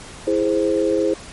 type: chord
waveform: sine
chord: E augmented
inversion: none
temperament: equal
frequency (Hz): 329.6 / 415.3 / 523.3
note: E4 / G#4 / B#4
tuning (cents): 0 / 0 / 0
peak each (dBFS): -20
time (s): 0.27-1.14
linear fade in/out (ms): 5
effects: pink hiss -38 dBFS RMS until 1.32 s + MP3 48 kbps